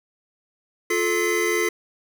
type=tone cluster; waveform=square; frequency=351.3 / 435.3 / 2041 Hz; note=F4 / A4 / C7; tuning=+10 / -19 / -44 cents; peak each=-25 dBFS; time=0.9-1.69 s; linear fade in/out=5 ms; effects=none